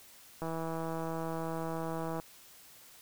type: click train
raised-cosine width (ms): 1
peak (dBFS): -24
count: 291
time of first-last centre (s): 0.42-2.199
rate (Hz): 163
effects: white hiss -56 dBFS RMS until 3.01 s